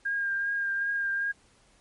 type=tone with vibrato; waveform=sine; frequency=1611 Hz; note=G6; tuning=47 cents sharp; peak=-26 dBFS; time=0.05-1.32 s; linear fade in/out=10 ms; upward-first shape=triangle; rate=2.6 Hz; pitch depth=24 cents each way; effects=pink hiss -62 dBFS RMS until 1.8 s + MP3 48 kbps